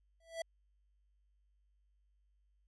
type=tone with exponential growth; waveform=square; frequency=659.3 Hz; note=E5; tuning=in tune; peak=-35 dBFS; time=0.2-0.42 s; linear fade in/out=5 ms; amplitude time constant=47 ms; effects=added 50 Hz sine -70 dBFS peak until 2.67 s + resampled to 24000 Hz